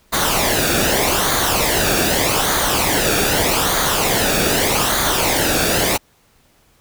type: noise with flanger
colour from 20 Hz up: pink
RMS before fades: -17 dBFS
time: 0.12-5.98 s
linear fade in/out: 20 ms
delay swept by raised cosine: 0.37 to 0.99 ms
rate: 0.82 Hz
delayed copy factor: -0.6
effects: pink hiss -56 dBFS RMS until 6.8 s